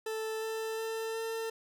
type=tone with pitch steps; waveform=40% pulse; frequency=440 / 443.6 / 447.2 / 450.8 Hz; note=A4 / A4 / A4 / A4; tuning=0 / +14 / +28 / +42 cents; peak=-33 dBFS; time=0.06-1.5 s; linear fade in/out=5 ms; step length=360 ms; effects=none